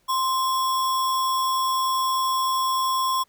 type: tone with sample-and-hold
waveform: sine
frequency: 1046.5 Hz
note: C6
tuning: in tune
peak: -20 dBFS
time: 0.08-3.24 s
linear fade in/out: 20 ms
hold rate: 4410 Hz
effects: pink hiss -65 dBFS RMS until 3.28 s